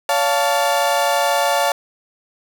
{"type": "chord", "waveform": "35% pulse", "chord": "Db augmented", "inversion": "none", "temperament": "equal with one note detuned", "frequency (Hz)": [567, 698.5, 880], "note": ["Db5", "F5", "A5"], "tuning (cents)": [39, 0, 0], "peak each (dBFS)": -18, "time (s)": [0.09, 1.72], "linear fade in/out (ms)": 2, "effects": []}